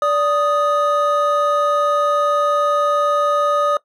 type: tone pair together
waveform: triangle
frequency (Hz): 582.1 / 1244.5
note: D5 / D#6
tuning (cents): -15 / 0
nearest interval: octave + minor second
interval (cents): 1315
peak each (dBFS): -15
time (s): 0.02-3.77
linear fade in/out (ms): 2
effects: noise-tail reverb RT60 0.1 s tail -20 dB re dry